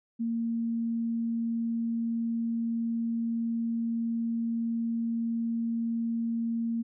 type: tone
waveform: sine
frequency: 230.4 Hz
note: A#3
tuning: 20 cents flat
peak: -27 dBFS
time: 0.19-6.83 s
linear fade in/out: 20 ms
effects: none